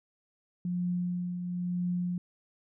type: tone with tremolo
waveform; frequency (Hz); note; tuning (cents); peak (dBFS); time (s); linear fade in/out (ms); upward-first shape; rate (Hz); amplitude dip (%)
sine; 177.7; F3; +30; -27; 0.65-2.18; 2; triangle; 1; 50
effects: none